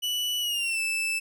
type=tone with pitch glide; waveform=40% pulse; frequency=2960 to 2637 Hz; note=F#7 to E7; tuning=0 to 0 cents; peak=-25 dBFS; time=0.02-1.2 s; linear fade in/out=20 ms; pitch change=-200 cents; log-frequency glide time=0.4-0.8 s; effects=none